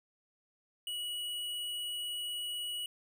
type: tone with tanh clipping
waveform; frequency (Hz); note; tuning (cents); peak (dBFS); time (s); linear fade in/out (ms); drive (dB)
sine; 2923; F#7; -22; -37; 0.87-2.86; 2; 17
effects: none